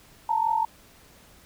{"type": "tone pair together", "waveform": "sine", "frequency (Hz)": [880, 924.7], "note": ["A5", "A#5"], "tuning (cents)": [0, -14], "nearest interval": "minor second", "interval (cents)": 86, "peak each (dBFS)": -24, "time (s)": [0.29, 0.65], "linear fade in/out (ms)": 5, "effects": ["pink hiss -54 dBFS RMS until 1.45 s"]}